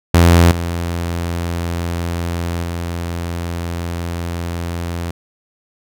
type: tone with level steps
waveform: sawtooth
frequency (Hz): 85.5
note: F2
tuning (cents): -36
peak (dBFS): -3 / -15 / -17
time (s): 0.14-5.11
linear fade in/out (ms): 5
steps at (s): 0.51 / 2.63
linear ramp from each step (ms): 5
effects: none